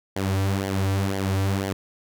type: tone with flanger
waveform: sawtooth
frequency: 97 Hz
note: G2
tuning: 18 cents flat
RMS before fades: -24 dBFS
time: 0.16-1.73 s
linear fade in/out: 5 ms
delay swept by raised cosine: 0.77 to 4.87 ms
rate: 2 Hz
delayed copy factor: -0.7
effects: none